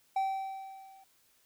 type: tone with level ramp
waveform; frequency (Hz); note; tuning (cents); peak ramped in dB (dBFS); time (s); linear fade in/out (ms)
triangle; 773; G5; -24; -24 to -53; 0.16-1.04; 5
effects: white hiss -68 dBFS RMS until 1.45 s